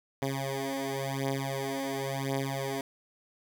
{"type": "beating tone pair", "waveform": "10% pulse", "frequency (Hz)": [135.6, 136.54], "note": ["C#3", "C#3"], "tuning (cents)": [-38, -26], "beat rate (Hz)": 0.94, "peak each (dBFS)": [-26, -25], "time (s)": [0.22, 2.81], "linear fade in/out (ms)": 2, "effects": []}